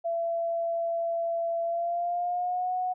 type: tone with pitch glide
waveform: sine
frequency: 673 to 733.9 Hz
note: E5 to F#5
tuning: +36 to -14 cents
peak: -26 dBFS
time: 0.04-2.94 s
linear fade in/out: 20 ms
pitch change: +150 cents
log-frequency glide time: 1.62-2.73 s
effects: none